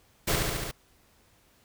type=noise with echo; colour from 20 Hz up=pink; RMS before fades=-26 dBFS; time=0.27-0.36 s; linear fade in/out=10 ms; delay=71 ms; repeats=5; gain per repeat=-2 dB; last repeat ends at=0.715 s; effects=pink hiss -63 dBFS RMS until 1.64 s